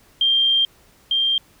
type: tone pair in turn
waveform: sine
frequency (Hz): 3181 / 3181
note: G7 / G7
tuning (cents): +25 / +25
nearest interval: unison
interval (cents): 0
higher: neither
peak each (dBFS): -14 / -16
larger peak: first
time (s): 0.21-0.65 / 1.11-1.38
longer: first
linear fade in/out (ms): 2
effects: pink hiss -54 dBFS RMS until 1.6 s